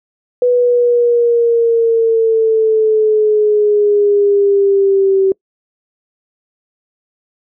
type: exponential sweep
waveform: sine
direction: down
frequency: 493.9 to 383.7 Hz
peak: -8 dBFS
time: 0.42-5.32 s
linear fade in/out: 2 ms
effects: noise-tail reverb RT60 0.1 s tail -25 dB re dry